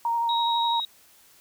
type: tone with vibrato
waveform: sine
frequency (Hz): 932.3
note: A#5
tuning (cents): 0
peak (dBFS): -22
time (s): 0.05-0.8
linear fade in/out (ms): 2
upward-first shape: triangle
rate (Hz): 12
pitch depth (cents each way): 19
type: tone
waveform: sine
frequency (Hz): 3803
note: A#7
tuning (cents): +34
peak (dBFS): -27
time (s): 0.29-0.85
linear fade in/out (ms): 2
effects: white hiss -56 dBFS RMS until 1.4 s